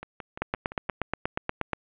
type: two click trains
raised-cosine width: 0.5 ms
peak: -22 / -11 dBFS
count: 6 / 12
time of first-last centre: 0.03-0.892 / 0.42-1.733 s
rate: 5.8 / 8.38 Hz
effects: resampled to 8000 Hz + 7-bit